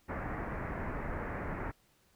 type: low-pass noise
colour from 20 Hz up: pink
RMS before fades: -38 dBFS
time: 0.08-1.72 s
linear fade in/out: 20 ms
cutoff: 2100 Hz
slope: 48 dB/octave
effects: pink hiss -69 dBFS RMS until 2.15 s